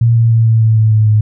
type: tone with pitch steps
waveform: sine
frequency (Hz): 116.54 / 115.13 / 113.75 / 112.38 / 111.02 / 109.68 / 108.36 / 107.05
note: A#2 / A#2 / A#2 / A2 / A2 / A2 / A2 / A2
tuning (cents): 0 / -21 / -42 / +37 / +16 / -5 / -26 / -47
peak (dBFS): -6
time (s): 0.01-1.21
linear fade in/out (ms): 5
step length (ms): 150
effects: none